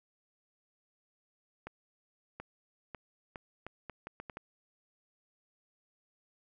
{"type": "accelerating click train", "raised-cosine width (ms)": 0.5, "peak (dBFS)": -27, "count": 10, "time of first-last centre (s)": [1.67, 4.371], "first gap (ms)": 730, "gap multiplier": 0.75, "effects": []}